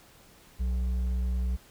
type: tone with hard clipping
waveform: triangle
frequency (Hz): 62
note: B1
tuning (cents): +7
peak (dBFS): -27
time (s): 0.59-1.57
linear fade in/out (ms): 20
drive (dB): 8
effects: pink hiss -56 dBFS RMS until 1.7 s